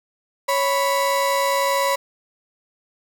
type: tone pair together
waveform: 35% pulse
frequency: 554.4 / 987.8 Hz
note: C#5 / B5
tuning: 0 / 0 cents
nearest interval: minor seventh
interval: 1000 cents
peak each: -19 dBFS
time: 0.48-1.96 s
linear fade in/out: 10 ms
effects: 8-bit